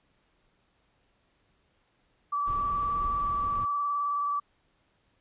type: tone with vibrato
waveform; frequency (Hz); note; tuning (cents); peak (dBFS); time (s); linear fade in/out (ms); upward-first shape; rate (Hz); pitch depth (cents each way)
sine; 1156; D6; -28; -26; 2.32-4.4; 10; square; 19; 15
type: noise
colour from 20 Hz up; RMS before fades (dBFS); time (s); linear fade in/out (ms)
brown; -39; 2.46-3.66; 20
effects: pink hiss -70 dBFS RMS until 5.2 s + resampled to 8000 Hz